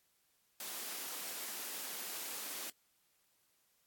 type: high-pass noise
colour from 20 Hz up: white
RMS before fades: -43 dBFS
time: 0.6-2.7 s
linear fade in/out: 2 ms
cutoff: 210 Hz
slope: 24 dB/octave
effects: white hiss -75 dBFS RMS until 3.86 s + AAC 64 kbps